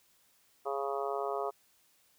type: harmonic tone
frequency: 138.59 Hz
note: C#3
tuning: in tune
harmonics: 3 / 4 / 5 / 6 / 7 / 8 / 9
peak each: -36 / -40 / -37 / -44 / -43 / -42 / -42 dBFS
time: 0.65-1.51 s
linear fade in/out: 20 ms
effects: white hiss -68 dBFS RMS until 2.18 s